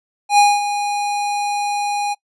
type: tone with ADSR envelope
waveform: square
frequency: 820 Hz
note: G#5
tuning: 22 cents flat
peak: -8 dBFS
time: 0.29-2.15 s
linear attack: 92 ms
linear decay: 220 ms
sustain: -11 dB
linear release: 26 ms
effects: noise-tail reverb RT60 0.1 s tail -24 dB re dry + resampled to 24000 Hz